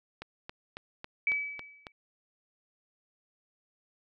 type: click train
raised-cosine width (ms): 0.3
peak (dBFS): -24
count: 7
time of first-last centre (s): 0.22-1.868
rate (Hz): 3.64
type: tone with exponential decay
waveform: sine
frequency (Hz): 2291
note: D7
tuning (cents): -44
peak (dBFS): -23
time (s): 1.27-1.92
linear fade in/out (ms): 2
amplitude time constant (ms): 140
effects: none